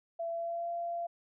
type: tone with pitch glide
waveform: sine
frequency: 671 to 685.9 Hz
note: E5 to F5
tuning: +31 to -31 cents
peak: -33 dBFS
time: 0.19-1.07 s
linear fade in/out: 10 ms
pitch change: +38 cents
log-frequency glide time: 0.3-0.7 s
effects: none